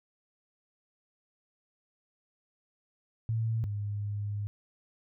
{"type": "tone pair in turn", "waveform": "sine", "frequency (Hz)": [112.7, 102.91], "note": ["A2", "G#2"], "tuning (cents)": [42, -15], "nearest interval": "major second", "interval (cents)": 157, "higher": "first", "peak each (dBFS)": [-27, -31], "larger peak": "first", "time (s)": [[3.29, 3.64], [3.64, 4.47]], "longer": "second", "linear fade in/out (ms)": 0, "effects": []}